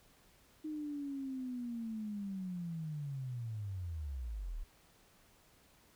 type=linear sweep; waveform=sine; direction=down; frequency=311.1 to 33 Hz; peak=-38 dBFS; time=0.64-4.64 s; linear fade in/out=10 ms; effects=pink hiss -66 dBFS RMS until 5.95 s